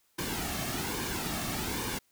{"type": "noise with flanger", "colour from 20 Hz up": "pink", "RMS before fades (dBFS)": -34, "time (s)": [0.18, 1.99], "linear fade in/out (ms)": 10, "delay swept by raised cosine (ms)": [1.5, 2.08], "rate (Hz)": 1.2, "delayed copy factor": -0.6, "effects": ["white hiss -70 dBFS RMS until 2.11 s"]}